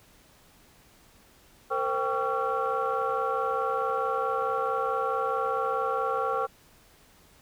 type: tone cluster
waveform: sine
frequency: 457.4 / 522 / 785 / 1124 / 1362 Hz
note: A#4 / C5 / G5 / C#6 / F6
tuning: -33 / -4 / +2 / +24 / -44 cents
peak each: -31 dBFS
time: 1.7-6.47 s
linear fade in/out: 20 ms
effects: tanh soft clip ceiling -17 dBFS + pink hiss -58 dBFS RMS until 7.41 s